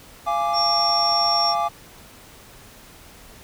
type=chord; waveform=triangle; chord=D diminished; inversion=first; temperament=equal with one note detuned; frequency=688.8 / 830.6 / 1174.7 Hz; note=F5 / Ab5 / D6; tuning=-24 / 0 / 0 cents; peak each=-22 dBFS; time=0.26-1.69 s; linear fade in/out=20 ms
type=tone; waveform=sine; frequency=5500 Hz; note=F8; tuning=27 cents flat; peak=-19 dBFS; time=0.53-1.55 s; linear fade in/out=50 ms
effects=tanh soft clip ceiling -6 dBFS + pink hiss -46 dBFS RMS until 3.43 s